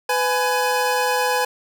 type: tone pair together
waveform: 25% pulse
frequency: 500.4 / 837 Hz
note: B4 / G#5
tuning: +23 / +13 cents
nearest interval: major sixth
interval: 890 cents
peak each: -17 dBFS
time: 0.09-1.45 s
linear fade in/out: 5 ms
effects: none